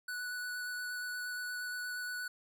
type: tone with vibrato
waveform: square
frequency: 1480 Hz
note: F#6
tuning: in tune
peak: -38 dBFS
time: 0.08-2.28 s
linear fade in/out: 5 ms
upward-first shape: square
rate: 8.5 Hz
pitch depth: 8 cents each way
effects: none